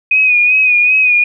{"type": "tone with vibrato", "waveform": "sine", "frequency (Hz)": 2489, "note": "D#7", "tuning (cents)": 0, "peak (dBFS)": -7, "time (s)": [0.11, 1.24], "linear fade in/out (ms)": 5, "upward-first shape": "sine", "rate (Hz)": 2.6, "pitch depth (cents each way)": 45, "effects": []}